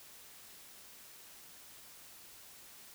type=silence; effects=white hiss -55 dBFS RMS until 2.94 s